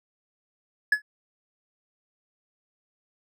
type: tone with exponential decay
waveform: triangle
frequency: 1700 Hz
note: G#6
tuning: 40 cents sharp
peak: -12 dBFS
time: 0.92-1.02 s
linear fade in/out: 5 ms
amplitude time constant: 20 ms
effects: none